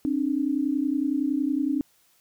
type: tone pair together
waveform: sine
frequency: 268.7 / 299.5 Hz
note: C4 / D4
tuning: +46 / +34 cents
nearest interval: major second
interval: 188 cents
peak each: -25 dBFS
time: 0.05-1.81 s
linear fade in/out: 0 ms
effects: white hiss -63 dBFS RMS until 2.2 s